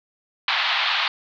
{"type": "band-pass noise", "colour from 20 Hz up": "white", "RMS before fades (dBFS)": -22, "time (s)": [0.48, 1.08], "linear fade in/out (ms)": 2, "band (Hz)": [720, 4100], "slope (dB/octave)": 48, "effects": []}